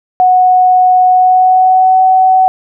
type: tone with pitch glide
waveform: sine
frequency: 736 to 751.5 Hz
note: F#5 to F#5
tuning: -9 to +27 cents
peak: -4 dBFS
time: 0.2-2.48 s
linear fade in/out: 0 ms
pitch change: +36 cents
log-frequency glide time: 1.1-2 s
effects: none